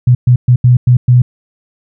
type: tone bursts at uneven times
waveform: sine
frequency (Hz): 123.8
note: B2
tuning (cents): +5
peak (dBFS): -3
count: 6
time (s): 0.07-0.15 / 0.27-0.36 / 0.48-0.56 / 0.64-0.77 / 0.87-0.97 / 1.08-1.22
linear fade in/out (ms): 5
effects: none